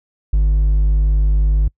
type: tone with hard clipping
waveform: sine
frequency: 51 Hz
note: G#1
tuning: 31 cents flat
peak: -12 dBFS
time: 0.33-1.68 s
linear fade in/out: 5 ms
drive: 3 dB
effects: noise-tail reverb RT60 0.1 s tail -25 dB re dry